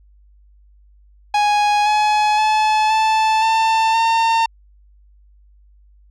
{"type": "tone with pitch steps", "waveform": "45% pulse", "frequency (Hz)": [830.6, 845.6, 860.9, 876.4, 892.3, 908.4], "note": ["G#5", "G#5", "A5", "A5", "A5", "A#5"], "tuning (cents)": [0, 31, -38, -7, 24, -45], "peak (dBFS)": -13, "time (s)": [1.34, 4.46], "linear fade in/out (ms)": 5, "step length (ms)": 520, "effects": ["added 50 Hz sine -47 dBFS peak until 6.1 s", "low-pass 5000 Hz 12 dB/octave"]}